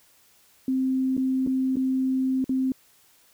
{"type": "tone with dropouts", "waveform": "sine", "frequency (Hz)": 261.6, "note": "C4", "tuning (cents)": 0, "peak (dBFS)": -21, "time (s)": [0.68, 2.72], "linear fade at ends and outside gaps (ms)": 2, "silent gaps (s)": [[1.168, 1.177], [1.465, 1.472], [1.758, 1.768], [2.443, 2.493]], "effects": ["white hiss -59 dBFS RMS until 3.33 s"]}